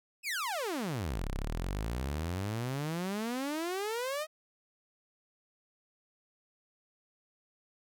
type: exponential two-way sweep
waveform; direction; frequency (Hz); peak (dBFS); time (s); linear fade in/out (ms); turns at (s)
sawtooth; down then up; 2700 to 31.21 to 638; -29; 0.23-4.27; 50; 1.29
effects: none